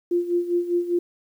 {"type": "tone with tremolo", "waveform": "sine", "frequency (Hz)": 349.2, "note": "F4", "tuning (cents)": 0, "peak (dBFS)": -17, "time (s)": [0.11, 0.99], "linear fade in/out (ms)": 5, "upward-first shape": "sine", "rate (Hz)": 5, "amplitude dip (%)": 75, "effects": ["9-bit"]}